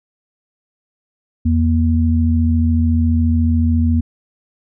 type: tone pair together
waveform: sine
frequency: 83.81 / 237.4 Hz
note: E2 / A#3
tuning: +29 / +32 cents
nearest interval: octave + tritone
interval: 1803 cents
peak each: -13 / -16 dBFS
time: 1.45-4.01 s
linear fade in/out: 10 ms
effects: none